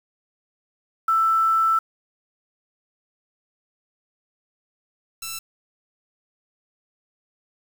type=tone pair in turn; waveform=sine / 5% pulse; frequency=1326 / 1332.8 Hz; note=E6 / E6; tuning=+10 / +19 cents; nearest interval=unison; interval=9 cents; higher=second; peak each=-16 / -18 dBFS; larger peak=first; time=1.08-1.79 / 5.22-5.39 s; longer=first; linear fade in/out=5 ms; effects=7-bit